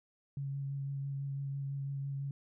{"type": "tone with vibrato", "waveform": "sine", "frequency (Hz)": 138.59, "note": "C#3", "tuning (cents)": 0, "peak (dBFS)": -35, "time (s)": [0.37, 2.31], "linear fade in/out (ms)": 2, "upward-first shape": "sine", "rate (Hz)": 6, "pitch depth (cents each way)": 14, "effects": []}